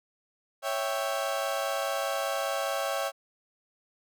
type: chord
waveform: 30% pulse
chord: C# diminished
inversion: none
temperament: equal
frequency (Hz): 554.4 / 659.3 / 784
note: C#5 / E5 / G5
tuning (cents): 0 / 0 / 0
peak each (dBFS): -29 / -30 / -32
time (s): 0.62-3.12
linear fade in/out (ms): 50
effects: none